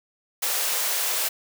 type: high-pass noise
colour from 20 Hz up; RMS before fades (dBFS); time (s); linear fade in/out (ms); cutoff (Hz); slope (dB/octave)
white; -25; 0.42-1.29; 10; 410; 48
effects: none